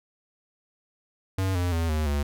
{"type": "tone with pitch steps", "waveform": "square", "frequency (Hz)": [95.1, 88.73, 82.79, 77.25, 72.07], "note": ["F#2", "F2", "E2", "D#2", "D2"], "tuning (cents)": [48, 28, 8, -12, -32], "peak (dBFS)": -24, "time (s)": [1.38, 2.23], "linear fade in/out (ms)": 5, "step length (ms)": 170, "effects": []}